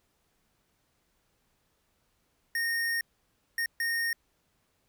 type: tone bursts at uneven times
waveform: square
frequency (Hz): 1847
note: A#6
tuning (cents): -16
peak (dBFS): -28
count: 3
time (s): 2.55-3.01 / 3.58-3.66 / 3.8-4.13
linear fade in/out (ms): 2
effects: pink hiss -73 dBFS RMS until 4.88 s